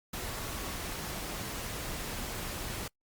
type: tone in noise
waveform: sine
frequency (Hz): 1117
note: C#6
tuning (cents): +13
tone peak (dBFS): -49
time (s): 0.29-0.77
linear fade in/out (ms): 5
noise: pink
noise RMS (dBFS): -38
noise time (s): 0.13-2.88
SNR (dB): -14
effects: noise-tail reverb RT60 0.1 s tail -26 dB re dry + Opus 48 kbps